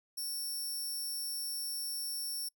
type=tone; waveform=10% pulse; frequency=5450 Hz; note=F8; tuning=43 cents flat; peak=-30 dBFS; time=0.17-2.49 s; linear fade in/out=10 ms; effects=noise-tail reverb RT60 0.1 s tail -26 dB re dry